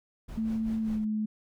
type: noise with tremolo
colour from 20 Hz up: brown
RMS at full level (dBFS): -40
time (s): 0.28-1.05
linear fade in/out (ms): 10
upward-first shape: sine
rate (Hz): 5.1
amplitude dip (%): 70
type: tone with pitch glide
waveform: sine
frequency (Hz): 221.9 to 214.8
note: A3 to A3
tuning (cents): +15 to -41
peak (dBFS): -27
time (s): 0.37-1.26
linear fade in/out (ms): 10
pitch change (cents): -56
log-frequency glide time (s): 0.79-1
effects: none